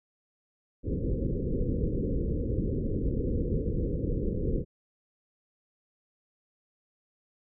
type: low-pass noise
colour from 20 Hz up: pink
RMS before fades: -29 dBFS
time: 0.83-4.65 s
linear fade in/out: 50 ms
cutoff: 520 Hz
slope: 96 dB/octave
effects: none